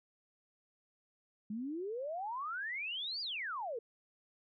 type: exponential two-way sweep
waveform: sine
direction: up then down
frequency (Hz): 202.9 to 4909 to 432.7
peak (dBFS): -37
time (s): 1.5-3.79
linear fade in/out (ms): 5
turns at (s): 3.21
effects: none